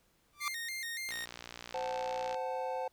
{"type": "tone with exponential growth", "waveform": "sawtooth", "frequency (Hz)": 1174.7, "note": "D6", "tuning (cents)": 0, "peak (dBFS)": -26, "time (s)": [0.33, 0.48], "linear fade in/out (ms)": 1, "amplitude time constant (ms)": 31}
{"type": "tone with vibrato", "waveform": "sawtooth", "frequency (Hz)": 1975.5, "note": "B6", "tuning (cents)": 0, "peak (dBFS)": -34, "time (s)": [0.4, 1.26], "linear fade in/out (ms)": 20, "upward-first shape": "square", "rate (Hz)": 3.5, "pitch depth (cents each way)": 110}
{"type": "click train", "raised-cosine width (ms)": 0.2, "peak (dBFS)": -26, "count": 76, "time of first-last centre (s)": [1.09, 2.344], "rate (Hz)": 59.8}
{"type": "chord", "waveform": "triangle", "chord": "F# diminished", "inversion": "second", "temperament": "equal with one note detuned", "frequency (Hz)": [519, 740, 880], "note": ["C5", "F#5", "A5"], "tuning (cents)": [-14, 0, 0], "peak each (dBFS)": [-35, -38, -37], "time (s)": [1.74, 2.88], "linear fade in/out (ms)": 5}
{"effects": ["pink hiss -71 dBFS RMS until 2.92 s"]}